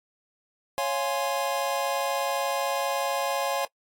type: chord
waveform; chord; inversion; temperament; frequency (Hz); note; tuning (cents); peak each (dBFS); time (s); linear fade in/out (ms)
square; Db major seventh; none; equal; 554.4 / 698.5 / 830.6 / 1046.5; Db5 / F5 / Ab5 / C6; 0 / 0 / 0 / 0; -30 / -33 / -32 / -33; 0.78-3.65; 0
effects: noise-tail reverb RT60 0.1 s tail -24 dB re dry + AAC 64 kbps